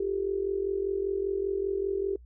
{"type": "tone with amplitude modulation", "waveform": "sine", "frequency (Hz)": 392, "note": "G4", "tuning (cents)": 0, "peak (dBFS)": -23, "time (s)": [0, 2.16], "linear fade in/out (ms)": 5, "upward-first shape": "sine", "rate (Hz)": 45.1, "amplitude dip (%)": 80, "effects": ["noise-tail reverb RT60 0.1 s tail -25 dB re dry", "added 60 Hz sine -48 dBFS peak until 2.25 s"]}